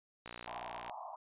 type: click train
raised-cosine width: 0.3 ms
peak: -29 dBFS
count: 39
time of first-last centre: 0.26-0.897 s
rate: 59.7 Hz
type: band-pass noise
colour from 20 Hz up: pink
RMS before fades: -46 dBFS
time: 0.47-1.16 s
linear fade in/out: 2 ms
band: 650 to 1100 Hz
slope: 96 dB/octave
effects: resampled to 8000 Hz